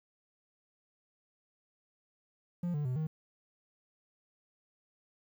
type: tone with pitch steps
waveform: triangle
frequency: 174.9 / 147.7 / 126.9 / 156.6 Hz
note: F3 / D3 / B2 / D#3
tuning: +3 / +10 / +47 / +11 cents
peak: -29 dBFS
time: 2.63-3.07 s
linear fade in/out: 5 ms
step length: 110 ms
effects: 11-bit